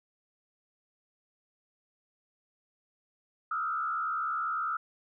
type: tone with frequency modulation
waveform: sine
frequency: 1316 Hz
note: E6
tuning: 3 cents flat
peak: -29 dBFS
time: 3.51-4.77 s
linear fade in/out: 5 ms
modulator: 70.1 Hz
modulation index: 1.2
effects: none